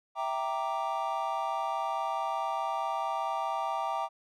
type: chord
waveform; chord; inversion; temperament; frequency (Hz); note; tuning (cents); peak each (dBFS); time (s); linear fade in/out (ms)
triangle; E half-diminished seventh; none; equal; 659.3 / 784 / 932.3 / 1174.7; E5 / G5 / Bb5 / D6; 0 / 0 / 0 / 0; -35 / -32 / -33 / -34; 0.15-4.09; 50
effects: none